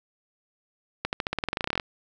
accelerating click train, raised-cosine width 0.3 ms, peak -10 dBFS, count 18, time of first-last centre 1.05-1.798 s, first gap 79 ms, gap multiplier 0.92, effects none

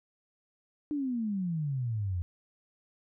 sine exponential sweep, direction down, 303.9 to 84.9 Hz, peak -29 dBFS, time 0.91-2.22 s, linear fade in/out 0 ms, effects none

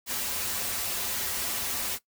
white noise with comb filter, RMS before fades -31 dBFS, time 0.06-1.99 s, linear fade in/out 50 ms, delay 6.5 ms, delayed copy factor -0.75, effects noise-tail reverb RT60 0.1 s tail -17 dB re dry

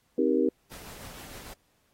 sine chord, C minor seventh, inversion none, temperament just, 261.6 / 314 / 392.4 / 470.9 Hz, C4 / Eb4 / G4 / Bb4, 0 / +16 / +2 / +18 cents, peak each -27 dBFS, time 0.18-0.49 s, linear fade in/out 5 ms
pink noise with tremolo, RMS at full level -44 dBFS, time 0.71-1.54 s, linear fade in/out 10 ms, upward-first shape triangle, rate 6.6 Hz, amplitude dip 30%
effects pink hiss -70 dBFS RMS until 1.93 s + AAC 48 kbps

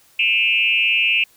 sine tone with frequency modulation, 2608 Hz, E7, 19 cents flat, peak -14 dBFS, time 0.19-1.24 s, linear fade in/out 5 ms, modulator 200 Hz, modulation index 1.2, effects white hiss -54 dBFS RMS until 1.36 s

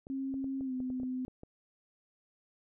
clicks, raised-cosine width 2 ms, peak -34 dBFS, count 10, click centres 0.069 / 0.341 / 0.443 / 0.609 / 0.803 / 0.902 / 1 / 1.033 / 1.281 / 1.434 s
sine tone with pitch glide, 268.7 to 255.4 Hz, C4 to C4, +46 to -42 cents, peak -33 dBFS, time 0.1-1.25 s, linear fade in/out 0 ms, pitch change -88 cents, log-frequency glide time 0.63-0.73 s
effects none

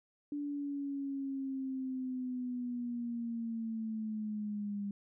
sine linear sweep, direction down, 291.3 to 200.6 Hz, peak -35 dBFS, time 0.32-4.91 s, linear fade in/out 2 ms, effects none

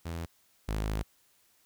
sawtooth tone pair in turn, 83.5 / 52.83 Hz, E2 / G#1, +23 / +30 cents, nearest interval minor sixth, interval 793 cents, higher first, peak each -31 / -26 dBFS, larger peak second, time 0.05-0.26 / 0.68-1.03 s, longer second, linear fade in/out 10 ms, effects white hiss -67 dBFS RMS until 1.65 s

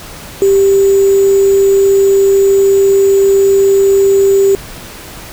sine tone with sample-and-hold, 392 Hz, G4, in tune, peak -5 dBFS, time 0.42-4.55 s, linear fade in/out 0 ms, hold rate 7350 Hz, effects pink hiss -30 dBFS RMS until 5.32 s

